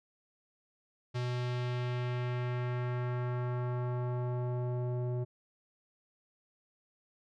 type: tone with low-pass filter sweep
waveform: square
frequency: 123.47 Hz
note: B2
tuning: in tune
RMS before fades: -34 dBFS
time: 1.14-5.25 s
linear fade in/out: 20 ms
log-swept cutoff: 4700 to 540 Hz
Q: 1.2
effects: none